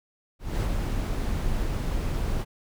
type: noise with ADSR envelope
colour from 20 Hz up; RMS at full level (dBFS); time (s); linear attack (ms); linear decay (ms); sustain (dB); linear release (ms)
brown; -24; 0.39-2.45; 220; 71; -3; 34
effects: none